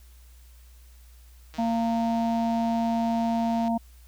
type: click train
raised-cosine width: 0.2 ms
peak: -27 dBFS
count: 339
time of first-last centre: 1.54-3.679 s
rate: 158 Hz
type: harmonic tone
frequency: 230 Hz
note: A#3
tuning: 23 cents flat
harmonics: 1 / 3 / 4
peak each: -24 / -28 / -33 dBFS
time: 1.58-3.78 s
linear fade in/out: 10 ms
effects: added 60 Hz sine -48 dBFS peak until 4.07 s + white hiss -60 dBFS RMS until 4.07 s